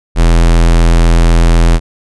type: tone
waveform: square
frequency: 42 Hz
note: E1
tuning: 33 cents sharp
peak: -5 dBFS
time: 0.15-1.8 s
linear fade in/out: 50 ms
effects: resampled to 24000 Hz